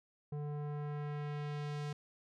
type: tone with low-pass filter sweep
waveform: square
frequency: 147.2 Hz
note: D3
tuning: 4 cents sharp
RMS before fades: -40 dBFS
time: 0.32-1.93 s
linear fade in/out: 5 ms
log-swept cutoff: 620 to 6700 Hz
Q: 0.8
effects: none